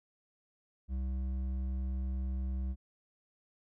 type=tone with hard clipping; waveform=sine; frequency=64.9 Hz; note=C2; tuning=13 cents flat; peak=-34 dBFS; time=0.88-2.76 s; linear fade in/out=50 ms; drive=7 dB; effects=none